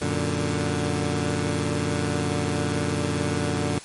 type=chord; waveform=15% pulse; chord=Gb augmented; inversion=none; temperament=equal with one note detuned; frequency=91.86 / 116.54 / 146.83 Hz; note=Gb2 / Bb2 / D3; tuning=-12 / 0 / 0 cents; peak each=-21 / -23 / -20 dBFS; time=0.01-3.79 s; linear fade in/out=10 ms; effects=white hiss -42 dBFS RMS until 3.84 s + MP3 48 kbps